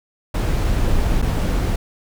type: noise with dropouts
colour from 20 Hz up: brown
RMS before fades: -18 dBFS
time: 0.34-1.76 s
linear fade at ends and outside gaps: 5 ms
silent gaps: 1.218-1.223 s
effects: none